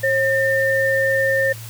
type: tone pair together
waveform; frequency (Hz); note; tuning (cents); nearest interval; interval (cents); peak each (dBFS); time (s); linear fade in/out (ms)
sine; 539 / 1805.7; C#5 / A6; -49 / +44; octave + major sixth; 2093; -18; 0.03-1.53; 10
effects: added 113 Hz sine -33 dBFS peak until 1.69 s + white hiss -39 dBFS RMS until 1.69 s